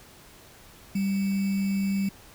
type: tone with sample-and-hold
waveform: sine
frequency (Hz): 196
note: G3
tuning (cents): 0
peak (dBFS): -23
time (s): 0.95-2.09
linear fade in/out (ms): 5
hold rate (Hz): 2450
effects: pink hiss -51 dBFS RMS until 2.34 s